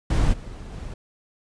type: noise with level steps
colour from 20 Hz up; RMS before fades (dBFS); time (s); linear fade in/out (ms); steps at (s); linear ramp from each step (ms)
brown; -20 / -36 / -34; 0.1-0.94; 5; 0.32 / 0.71; 20
effects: resampled to 22050 Hz